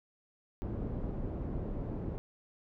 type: low-pass noise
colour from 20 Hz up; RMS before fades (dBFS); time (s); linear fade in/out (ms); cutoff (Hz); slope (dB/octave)
pink; -37; 0.62-2.18; 0; 420; 12
effects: none